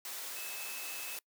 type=tone in noise; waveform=sine; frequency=2600 Hz; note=E7; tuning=24 cents flat; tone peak=-46 dBFS; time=0.36-1.17 s; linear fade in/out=2 ms; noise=white; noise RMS=-42 dBFS; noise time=0.05-1.19 s; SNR=-7 dB; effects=noise-tail reverb RT60 0.1 s tail -25 dB re dry + high-pass 400 Hz 12 dB/octave